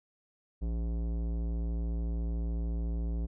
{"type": "tone with tanh clipping", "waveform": "sine", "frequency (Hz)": 56.9, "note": "A#1", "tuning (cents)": -41, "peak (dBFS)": -32, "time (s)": [0.61, 3.27], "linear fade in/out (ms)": 20, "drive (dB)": 16, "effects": []}